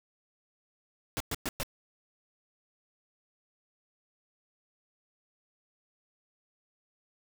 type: noise bursts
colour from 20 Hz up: pink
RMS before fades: -33 dBFS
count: 4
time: 1.17-1.632 s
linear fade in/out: 0 ms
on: 33 ms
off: 110 ms
effects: none